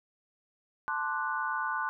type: chord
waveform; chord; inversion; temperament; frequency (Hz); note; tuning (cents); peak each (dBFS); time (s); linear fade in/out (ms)
sine; D dominant seventh; second; equal; 880 / 1046.5 / 1174.7 / 1480; A5 / C6 / D6 / F#6; 0 / 0 / 0 / 0; -36 / -35 / -37 / -33; 0.88-1.89; 0
effects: none